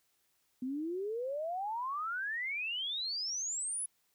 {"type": "exponential sweep", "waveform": "sine", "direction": "up", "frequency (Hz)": [246.9, 10548], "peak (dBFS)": -34, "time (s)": [0.62, 3.86], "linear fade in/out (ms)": 5, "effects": ["white hiss -75 dBFS RMS until 4.14 s"]}